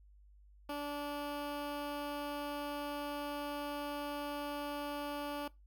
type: tone with notch filter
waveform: 15% pulse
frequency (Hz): 290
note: D4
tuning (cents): -22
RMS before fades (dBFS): -40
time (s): 0.69-5.48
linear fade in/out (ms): 5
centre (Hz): 7300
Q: 1.1
effects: noise-tail reverb RT60 0.2 s tail -20 dB re dry + added 50 Hz sine -58 dBFS peak until 5.66 s